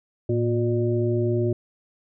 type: harmonic tone with a mistuned harmonic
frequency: 119.7 Hz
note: A#2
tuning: 46 cents sharp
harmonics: 1 / 2 / 3 / 5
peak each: -23 / -30 / -23 / -32 dBFS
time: 0.29-1.53 s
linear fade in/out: 5 ms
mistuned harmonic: 1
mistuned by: -99 cents
effects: none